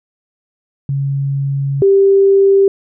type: tone pair in turn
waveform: sine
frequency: 138.59 / 392.7 Hz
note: C#3 / G4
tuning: 0 / +3 cents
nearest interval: octave + tritone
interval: 1803 cents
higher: second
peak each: -14 / -6 dBFS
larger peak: second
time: 0.89-1.82 / 1.82-2.68 s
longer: first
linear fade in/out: 2 ms
effects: none